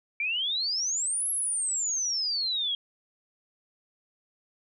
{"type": "exponential two-way sweep", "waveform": "sine", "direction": "up then down", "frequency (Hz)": [2302, 11310, 3233], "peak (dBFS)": -26, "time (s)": [0.2, 2.75], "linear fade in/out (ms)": 2, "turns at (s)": 1.3, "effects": []}